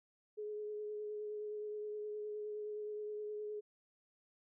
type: tone with vibrato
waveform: sine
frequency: 421.6 Hz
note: G#4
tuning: 26 cents sharp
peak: -40 dBFS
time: 0.37-3.61 s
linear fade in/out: 20 ms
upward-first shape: triangle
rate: 9.6 Hz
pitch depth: 19 cents each way
effects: none